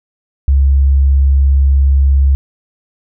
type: tone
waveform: sine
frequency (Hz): 68.5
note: C#2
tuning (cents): -20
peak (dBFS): -6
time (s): 0.48-2.35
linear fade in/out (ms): 0
effects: none